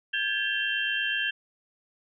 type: tone cluster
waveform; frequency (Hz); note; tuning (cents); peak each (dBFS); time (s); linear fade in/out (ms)
sine; 1601 / 1709 / 2722 / 3147; G6 / G#6 / F7 / G7; +36 / +49 / -45 / +6; -31; 0.13-1.31; 10
effects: none